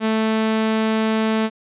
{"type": "tone", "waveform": "sawtooth", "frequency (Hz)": 220, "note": "A3", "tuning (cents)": 0, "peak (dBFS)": -13, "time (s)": [0, 1.5], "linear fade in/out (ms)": 50, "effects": ["resampled to 8000 Hz"]}